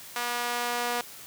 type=tone with high-pass filter sweep; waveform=sawtooth; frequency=241.1 Hz; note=B3; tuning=41 cents flat; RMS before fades=-30 dBFS; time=0.16-1.01 s; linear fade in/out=2 ms; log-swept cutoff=1000 to 650 Hz; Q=1; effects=white hiss -45 dBFS RMS until 1.26 s + high-pass 80 Hz 12 dB/octave